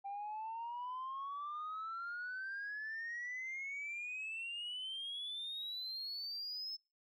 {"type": "exponential sweep", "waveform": "sine", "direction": "up", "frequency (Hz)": [787, 5270], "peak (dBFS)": -39, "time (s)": [0.04, 6.77], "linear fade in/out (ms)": 20, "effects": ["noise-tail reverb RT60 0.3 s tail -26 dB re dry", "tanh soft clip ceiling -38 dBFS"]}